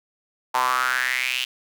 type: tone with high-pass filter sweep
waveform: sawtooth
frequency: 127.2 Hz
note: C3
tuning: 48 cents flat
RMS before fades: -23 dBFS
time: 0.54-1.45 s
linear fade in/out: 10 ms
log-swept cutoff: 910 to 3000 Hz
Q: 5.7
effects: none

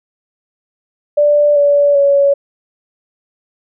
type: tone with pitch steps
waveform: sine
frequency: 587.3 / 574.5 / 562.1 Hz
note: D5 / D5 / C#5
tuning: 0 / -38 / +24 cents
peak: -7 dBFS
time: 1.17-2.34 s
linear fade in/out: 10 ms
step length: 390 ms
effects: none

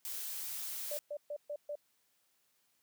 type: noise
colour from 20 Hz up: blue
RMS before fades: -41 dBFS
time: 0.05-0.99 s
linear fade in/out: 0 ms
type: tone bursts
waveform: sine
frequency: 587.3 Hz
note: D5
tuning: in tune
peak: -37 dBFS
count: 5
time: 0.91-1.755 s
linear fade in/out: 5 ms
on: 65 ms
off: 130 ms
effects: white hiss -75 dBFS RMS until 2.82 s + high-pass 100 Hz 12 dB/octave

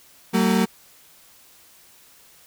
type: tone pair together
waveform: 35% pulse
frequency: 188.9 / 227.4 Hz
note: F#3 / A#3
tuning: +36 / -43 cents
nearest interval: minor third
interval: 321 cents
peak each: -18 dBFS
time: 0.33-0.66 s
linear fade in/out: 20 ms
effects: white hiss -52 dBFS RMS until 2.46 s

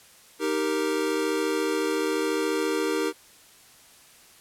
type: chord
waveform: square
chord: Eb major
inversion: none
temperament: equal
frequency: 311.1 / 392 / 466.2 Hz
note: Eb4 / G4 / Bb4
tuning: 0 / 0 / 0 cents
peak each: -29 dBFS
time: 0.39-3.13 s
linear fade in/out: 50 ms
effects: white hiss -53 dBFS RMS until 4.4 s + low-pass 12000 Hz 12 dB/octave

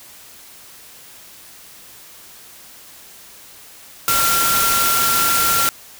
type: tone in noise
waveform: sine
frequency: 1372 Hz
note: F6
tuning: 31 cents flat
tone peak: -18 dBFS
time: 4.08-5.69 s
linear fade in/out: 0 ms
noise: white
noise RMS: -18 dBFS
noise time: 4.08-5.69 s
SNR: -3 dB
effects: white hiss -42 dBFS RMS until 5.99 s

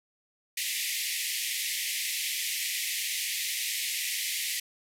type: band-pass noise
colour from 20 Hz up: pink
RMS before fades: -32 dBFS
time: 0.57-4.6 s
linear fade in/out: 5 ms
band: 1900 to 15000 Hz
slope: 96 dB/octave
effects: none

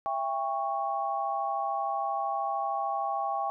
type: chord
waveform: sine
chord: C# diminished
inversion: first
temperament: just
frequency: 665.2 / 798.3 / 1108.7 Hz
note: E5 / G5 / C#6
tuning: +16 / +31 / 0 cents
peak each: -35 / -30 / -33 dBFS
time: 0.06-3.5 s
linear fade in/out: 0 ms
effects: none

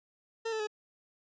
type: tone with pitch steps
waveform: 40% pulse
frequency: 453.3 / 438.6 / 424.4 Hz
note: A#4 / A4 / G#4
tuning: -48 / -6 / +38 cents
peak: -31 dBFS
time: 0.45-0.672 s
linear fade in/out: 10 ms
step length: 74 ms
effects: resampled to 16000 Hz

